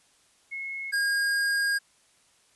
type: tone pair in turn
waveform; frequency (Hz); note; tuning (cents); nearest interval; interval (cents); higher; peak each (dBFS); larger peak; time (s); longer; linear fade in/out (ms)
sine / square; 2175 / 1624.2; C#7 / G#6; -33 / -39; perfect fourth; 506; first; -32 / -24; second; 0.51-0.92 / 0.92-1.79; second; 20
effects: white hiss -63 dBFS RMS until 2.55 s + resampled to 24000 Hz